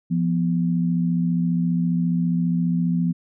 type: tone pair together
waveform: sine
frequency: 172.13 / 246.9 Hz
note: F3 / B3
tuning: -25 / 0 cents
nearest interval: tritone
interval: 625 cents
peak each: -19 / -25 dBFS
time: 0.1-3.13 s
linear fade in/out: 20 ms
effects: none